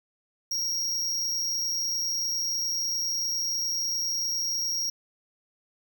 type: tone with amplitude modulation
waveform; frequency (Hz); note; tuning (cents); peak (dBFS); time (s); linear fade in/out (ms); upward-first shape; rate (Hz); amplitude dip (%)
square; 5610; F8; +7; -24; 0.51-4.9; 5; sine; 173; 60
effects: 10-bit